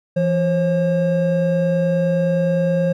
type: tone pair together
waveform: triangle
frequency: 169.46 / 538 Hz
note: E3 / C5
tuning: +48 / +48 cents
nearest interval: octave + minor sixth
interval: 2000 cents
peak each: -16 dBFS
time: 0.16-2.93 s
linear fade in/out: 10 ms
effects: none